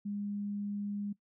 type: tone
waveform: sine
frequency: 203.9 Hz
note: G#3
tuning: 32 cents flat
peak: -34 dBFS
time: 0.05-1.13 s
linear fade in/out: 10 ms
effects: noise-tail reverb RT60 0.1 s tail -19 dB re dry